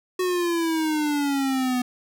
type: exponential sweep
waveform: square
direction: down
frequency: 370 to 246.9 Hz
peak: -22 dBFS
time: 0.19-1.82 s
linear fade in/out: 5 ms
effects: none